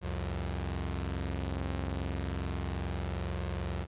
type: tone pair together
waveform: sawtooth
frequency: 67 / 89.43 Hz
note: C2 / F2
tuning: +42 / +42 cents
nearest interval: perfect fourth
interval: 500 cents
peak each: -31 / -32 dBFS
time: 0.01-3.87 s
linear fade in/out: 50 ms
effects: resampled to 8000 Hz

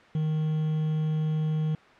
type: tone with quantisation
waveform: triangle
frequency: 155.56 Hz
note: D#3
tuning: in tune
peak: -22 dBFS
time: 0.15-1.75 s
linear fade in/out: 2 ms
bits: 7
effects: white hiss -52 dBFS RMS until 1.99 s + low-pass 2000 Hz 12 dB/octave

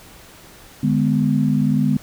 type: chord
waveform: sine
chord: G# diminished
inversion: second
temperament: just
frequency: 149.51 / 207.7 / 249.2 Hz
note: D3 / G#3 / B3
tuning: +31 / 0 / +16 cents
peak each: -19 dBFS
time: 0.83-1.97 s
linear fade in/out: 5 ms
effects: pink hiss -44 dBFS RMS until 2.02 s

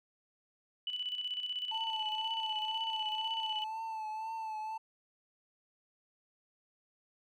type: tone with tremolo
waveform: sine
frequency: 2973 Hz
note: F#7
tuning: 8 cents sharp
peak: -33 dBFS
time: 0.87-3.64 s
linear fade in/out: 2 ms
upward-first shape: square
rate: 16 Hz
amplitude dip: 55%
type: tone with vibrato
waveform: triangle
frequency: 880 Hz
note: A5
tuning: in tune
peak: -35 dBFS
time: 1.71-4.78 s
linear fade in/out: 10 ms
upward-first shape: triangle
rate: 2 Hz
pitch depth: 46 cents each way
effects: none

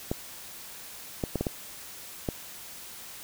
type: clicks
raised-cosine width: 2 ms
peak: -14 dBFS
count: 6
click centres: 0.115 / 1.238 / 1.357 / 1.41 / 1.468 / 2.288 s
effects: white hiss -44 dBFS RMS until 3.23 s

